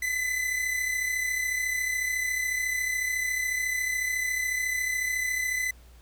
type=tone pair together; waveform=45% pulse; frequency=2007 / 2041 Hz; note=B6 / C7; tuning=+27 / -44 cents; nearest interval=unison; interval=29 cents; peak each=-27 / -34 dBFS; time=0.02-5.71 s; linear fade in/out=5 ms; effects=added 60 Hz sine -49 dBFS peak until 6.01 s + pink hiss -59 dBFS RMS until 6.01 s